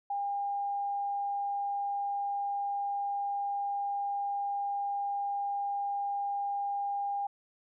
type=tone; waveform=sine; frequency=805 Hz; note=G5; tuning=46 cents sharp; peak=-30 dBFS; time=0.1-7.27 s; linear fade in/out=5 ms; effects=none